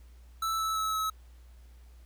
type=tone with pitch steps; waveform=square; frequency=1318.5 / 1309.4 / 1300.3 / 1291.4 Hz; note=E6 / E6 / E6 / E6; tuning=0 / -12 / -24 / -36 cents; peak=-29 dBFS; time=0.42-1.1 s; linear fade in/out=5 ms; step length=170 ms; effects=added 60 Hz sine -50 dBFS peak until 2.05 s + pink hiss -66 dBFS RMS until 2.05 s